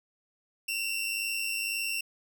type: tone pair together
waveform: sawtooth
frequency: 2659 / 2761 Hz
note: E7 / F7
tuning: +14 / -20 cents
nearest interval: minor second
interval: 66 cents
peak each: -30 / -29 dBFS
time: 0.68-2.01 s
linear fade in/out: 5 ms
effects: none